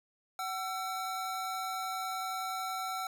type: tone pair together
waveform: square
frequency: 754 / 1344.8 Hz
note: F#5 / E6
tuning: +32 / +34 cents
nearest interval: minor seventh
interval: 1002 cents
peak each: -38 / -38 dBFS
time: 0.39-3.07 s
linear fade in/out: 2 ms
effects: none